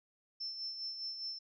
sine tone with tremolo, 5330 Hz, E8, 18 cents sharp, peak -37 dBFS, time 0.4-1.39 s, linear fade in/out 10 ms, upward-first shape sine, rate 4.9 Hz, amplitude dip 50%, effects none

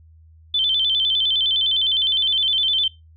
sine tone with vibrato, 3300 Hz, G#7, 12 cents flat, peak -16 dBFS, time 0.54-2.88 s, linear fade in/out 5 ms, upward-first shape square, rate 9.8 Hz, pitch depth 100 cents each way, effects noise-tail reverb RT60 0.2 s tail -19 dB re dry + added 80 Hz sine -46 dBFS peak until 3.16 s

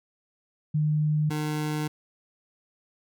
sine / 25% pulse tone pair in turn, 151.9 / 151.9 Hz, D#3 / D#3, -41 / -41 cents, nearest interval unison, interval 0 cents, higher neither, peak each -21 / -23 dBFS, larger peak first, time 0.74-1.3 / 1.3-1.88 s, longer second, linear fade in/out 10 ms, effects none

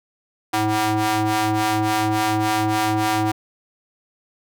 sawtooth ring-modulated tone, 214.5 Hz, A3, 44 cents flat, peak -11 dBFS, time 0.53-3.32 s, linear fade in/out 10 ms, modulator 538 Hz, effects none

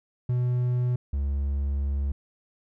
triangle tone pair in turn, 123.7 / 69.87 Hz, B2 / C#2, +3 / +14 cents, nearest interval minor seventh, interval 989 cents, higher first, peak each -20 / -22 dBFS, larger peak first, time 0.29-0.96 / 1.13-2.12 s, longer second, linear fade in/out 5 ms, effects none

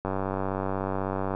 click train, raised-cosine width 1 ms, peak -15 dBFS, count 126, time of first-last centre 0.05-1.349 s, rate 96.2 Hz, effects none

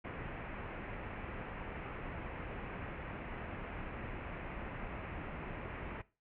pink low-pass noise, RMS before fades -44 dBFS, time 0.04-6.02 s, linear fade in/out 10 ms, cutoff 2600 Hz, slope 48 dB/octave, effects noise-tail reverb RT60 0.3 s tail -19 dB re dry

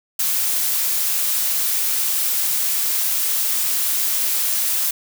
blue noise, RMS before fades -20 dBFS, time 0.19-4.91 s, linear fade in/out 5 ms, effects none

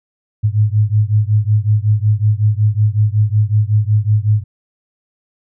sine beating tone pair, 103.83 / 109.23 Hz, G#2 / A2, 0 / -12 cents, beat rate 5.4 Hz, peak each -13 / -14 dBFS, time 0.43-4.44 s, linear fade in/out 20 ms, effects none

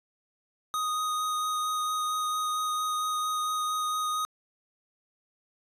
square tone with vibrato, 1245 Hz, D#6, 1 cent sharp, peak -28 dBFS, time 0.74-4.25 s, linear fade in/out 0 ms, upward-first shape sine, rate 4.4 Hz, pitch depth 9 cents each way, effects resampled to 32000 Hz

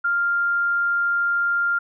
sine tone, 1396.9 Hz, F6, in tune, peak -18 dBFS, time 0.04-1.79 s, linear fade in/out 10 ms, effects none

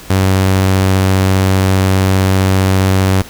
sawtooth tone, 95.1 Hz, F#2, 48 cents sharp, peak -5 dBFS, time 0.1-3.22 s, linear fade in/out 5 ms, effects pink hiss -34 dBFS RMS until 3.29 s

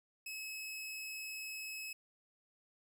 sawtooth tone, 2577 Hz, E7, 40 cents flat, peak -39 dBFS, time 0.26-1.93 s, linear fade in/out 5 ms, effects 13-bit

